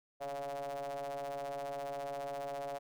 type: ring-modulated tone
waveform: square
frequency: 69.3 Hz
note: C#2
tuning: in tune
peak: -36 dBFS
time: 0.2-2.79 s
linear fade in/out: 20 ms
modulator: 631 Hz
effects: none